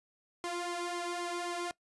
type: tone with flanger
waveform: sawtooth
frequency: 349.2 Hz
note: F4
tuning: in tune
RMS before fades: -37 dBFS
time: 0.44-1.71 s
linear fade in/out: 0 ms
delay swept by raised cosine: 0.92 to 2.02 ms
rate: 3.8 Hz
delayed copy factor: +0.75
effects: noise-tail reverb RT60 0.1 s tail -21 dB re dry + resampled to 24000 Hz